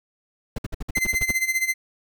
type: noise bursts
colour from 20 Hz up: brown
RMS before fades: -27 dBFS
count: 10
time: 0.56-1.313 s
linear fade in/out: 5 ms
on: 24 ms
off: 57 ms
type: tone with tremolo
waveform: 45% pulse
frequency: 2068 Hz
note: C7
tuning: 21 cents flat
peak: -18 dBFS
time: 0.95-1.74 s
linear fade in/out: 10 ms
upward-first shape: sine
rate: 15 Hz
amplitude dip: 80%
effects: none